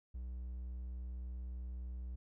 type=tone; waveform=triangle; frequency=61.74 Hz; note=B1; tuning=in tune; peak=-39 dBFS; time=0.14-2.16 s; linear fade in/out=10 ms; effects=none